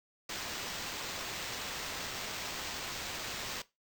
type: noise with sample-and-hold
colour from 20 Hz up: white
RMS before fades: -40 dBFS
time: 0.29-3.62 s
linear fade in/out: 5 ms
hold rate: 11025 Hz
effects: noise-tail reverb RT60 0.2 s tail -17 dB re dry